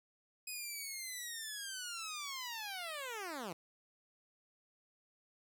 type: linear sweep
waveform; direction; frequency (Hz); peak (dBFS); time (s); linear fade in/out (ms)
10% pulse; down; 2521 to 155.56; -33; 0.47-3.53; 5
effects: none